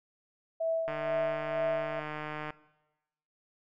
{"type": "tone with tremolo", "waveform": "sine", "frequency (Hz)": 654, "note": "E5", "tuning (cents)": -14, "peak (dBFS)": -26, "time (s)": [0.6, 2], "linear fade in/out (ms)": 10, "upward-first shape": "sine", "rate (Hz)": 2.1, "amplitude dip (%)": 65}
{"type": "click train", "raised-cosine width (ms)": 0.5, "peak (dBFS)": -23, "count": 248, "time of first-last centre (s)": [0.88, 2.505], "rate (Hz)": 152}
{"effects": ["noise-tail reverb RT60 1.0 s tail -19 dB re dry"]}